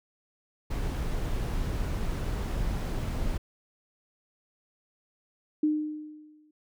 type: noise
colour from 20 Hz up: brown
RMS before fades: -30 dBFS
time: 0.7-3.38 s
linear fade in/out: 10 ms
type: tone with exponential decay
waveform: sine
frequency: 304.5 Hz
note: D#4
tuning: 37 cents flat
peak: -20 dBFS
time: 5.63-6.51 s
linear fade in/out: 5 ms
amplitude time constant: 190 ms
effects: none